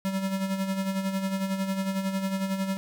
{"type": "tone with tremolo", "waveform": "square", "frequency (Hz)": 192.6, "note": "G3", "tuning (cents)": -30, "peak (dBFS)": -25, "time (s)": [0.05, 2.77], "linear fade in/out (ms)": 0, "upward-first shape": "sine", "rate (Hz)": 11, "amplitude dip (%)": 55, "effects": []}